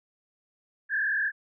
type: tone with frequency modulation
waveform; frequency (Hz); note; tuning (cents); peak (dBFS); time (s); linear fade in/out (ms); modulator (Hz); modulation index
sine; 1662; G#6; +1; -24; 0.89-1.32; 50; 38.6; 2.2
effects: none